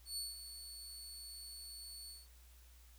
25% pulse tone with ADSR envelope, 4438 Hz, C#8, 1 cent sharp, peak -34 dBFS, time 0.05-2.28 s, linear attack 120 ms, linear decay 180 ms, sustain -10 dB, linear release 190 ms, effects added 60 Hz sine -59 dBFS peak until 2.98 s + white hiss -67 dBFS RMS until 2.98 s

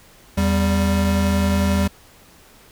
square tone pair together, 82.41 / 196 Hz, E2 / G3, 0 / 0 cents, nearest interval octave + minor third, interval 1500 cents, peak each -20 / -19 dBFS, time 0.37-1.88 s, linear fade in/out 10 ms, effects pink hiss -49 dBFS RMS until 2.71 s

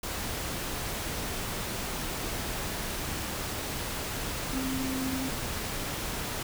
sine tone in noise, 262.5 Hz, C4, 6 cents sharp, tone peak -31 dBFS, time 4.53-5.29 s, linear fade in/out 5 ms, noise pink, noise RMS -34 dBFS, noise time 0.03-6.43 s, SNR 0 dB, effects none

